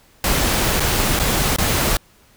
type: noise with dropouts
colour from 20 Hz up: pink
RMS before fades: -18 dBFS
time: 0.24-1.97 s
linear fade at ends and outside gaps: 2 ms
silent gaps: 0.798-0.803 / 1.192-1.197 / 1.563-1.584 s
effects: pink hiss -53 dBFS RMS until 2.36 s